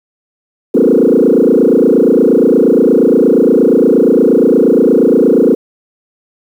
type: tone with frequency modulation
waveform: sine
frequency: 360 Hz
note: F#4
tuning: 47 cents flat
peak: -4 dBFS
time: 0.74-5.55 s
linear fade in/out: 10 ms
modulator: 28.5 Hz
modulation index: 4.7
effects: tanh soft clip ceiling 0 dBFS + 7-bit